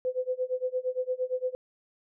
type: tone with tremolo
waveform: sine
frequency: 508 Hz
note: B4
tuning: 49 cents sharp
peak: -24 dBFS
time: 0.05-1.55 s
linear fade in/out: 0 ms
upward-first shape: sine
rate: 8.7 Hz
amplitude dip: 95%
effects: none